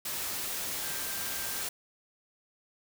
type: tone in noise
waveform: sine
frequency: 1579 Hz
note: G6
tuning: 12 cents sharp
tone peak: -46 dBFS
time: 0.83-1.63 s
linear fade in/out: 5 ms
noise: white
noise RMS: -35 dBFS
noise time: 0.05-1.69 s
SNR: -14 dB
effects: none